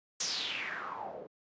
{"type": "noise with low-pass filter sweep", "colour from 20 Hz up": "white", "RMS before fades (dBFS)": -38, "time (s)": [0.2, 1.27], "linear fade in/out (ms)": 5, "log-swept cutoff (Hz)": [6500, 460], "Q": 5.1, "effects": ["high-pass 150 Hz 12 dB/octave", "resampled to 16000 Hz"]}